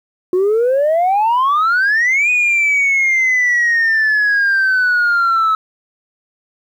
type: exponential two-way sweep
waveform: sine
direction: up then down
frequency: 356 to 2489 to 1292 Hz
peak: -9 dBFS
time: 0.33-5.55 s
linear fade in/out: 2 ms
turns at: 2.3 s
effects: tanh soft clip ceiling -9 dBFS + 8-bit